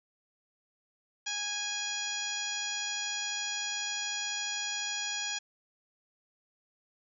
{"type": "harmonic tone with a mistuned harmonic", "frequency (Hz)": 826, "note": "G#5", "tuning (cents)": -10, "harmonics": [1, 2, 3, 4, 5, 6, 7, 8], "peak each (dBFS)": [-45, -40, -41, -38, -44, -43, -40, -40], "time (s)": [1.26, 5.39], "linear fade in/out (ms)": 10, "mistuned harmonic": 8, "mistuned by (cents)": 68, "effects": []}